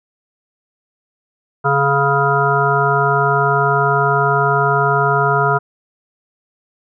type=harmonic tone; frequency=140 Hz; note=C#3; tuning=18 cents sharp; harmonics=1 / 3 / 5 / 7 / 9 / 10; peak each=-19 / -19 / -19 / -19 / -19 / -19 dBFS; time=1.64-5.59 s; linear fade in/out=20 ms; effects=none